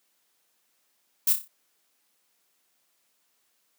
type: noise with echo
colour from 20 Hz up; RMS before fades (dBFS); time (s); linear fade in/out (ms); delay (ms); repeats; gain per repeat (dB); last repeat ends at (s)
violet; -21; 1.27-1.33; 5; 30; 5; -7; 1.48
effects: white hiss -71 dBFS RMS until 3.78 s + high-pass 200 Hz 12 dB/octave